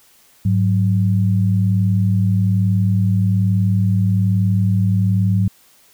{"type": "tone pair together", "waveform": "sine", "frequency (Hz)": [103.83, 185], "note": ["G#2", "F#3"], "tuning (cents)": [0, 0], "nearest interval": "minor seventh", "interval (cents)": 1000, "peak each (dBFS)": [-14, -18], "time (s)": [0.45, 5.48], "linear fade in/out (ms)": 5, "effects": ["white hiss -52 dBFS RMS until 5.93 s"]}